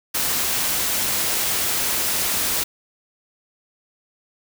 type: noise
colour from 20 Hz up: white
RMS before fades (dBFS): -22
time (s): 0.14-2.64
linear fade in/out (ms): 10
effects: none